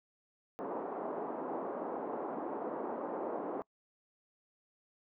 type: band-pass noise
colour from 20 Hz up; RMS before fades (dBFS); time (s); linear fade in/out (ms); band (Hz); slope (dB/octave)
pink; -39; 0.59-3.62; 0; 280 to 980; 24
effects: noise-tail reverb RT60 0.1 s tail -25 dB re dry